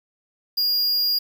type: tone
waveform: square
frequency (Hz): 4837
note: D#8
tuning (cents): -50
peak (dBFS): -19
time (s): 0.57-1.19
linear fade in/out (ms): 10
effects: 8-bit